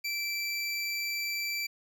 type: tone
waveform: 25% pulse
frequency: 2334 Hz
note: D7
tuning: 11 cents flat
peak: -27 dBFS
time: 0.04-1.67 s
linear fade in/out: 10 ms
effects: none